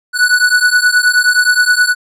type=beating tone pair; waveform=square; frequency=1474 / 1483.5 Hz; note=F#6 / F#6; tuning=-7 / +4 cents; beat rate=9.5 Hz; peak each=-12 dBFS; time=0.13-1.95 s; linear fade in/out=50 ms; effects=low-pass 11000 Hz 12 dB/octave